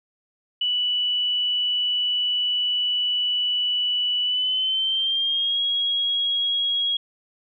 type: tone with pitch glide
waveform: sine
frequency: 2960 to 3303 Hz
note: F#7 to G#7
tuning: 0 to -10 cents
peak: -20 dBFS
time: 0.61-6.97 s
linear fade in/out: 5 ms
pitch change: +190 cents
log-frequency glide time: 4.23-5.62 s
effects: none